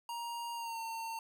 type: tone with pitch glide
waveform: square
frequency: 940 to 908 Hz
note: A#5 to A#5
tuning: +14 to -46 cents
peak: -39 dBFS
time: 0.09-1.19 s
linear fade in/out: 2 ms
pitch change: -60 cents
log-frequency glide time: 0.54-0.8 s
effects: none